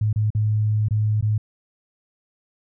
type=tone with dropouts; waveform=sine; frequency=107 Hz; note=A2; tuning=48 cents flat; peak=-17 dBFS; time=0.01-1.38 s; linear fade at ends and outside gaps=5 ms; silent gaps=0.129-0.159 / 0.304-0.349 / 0.885-0.908 / 1.211-1.225 s; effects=none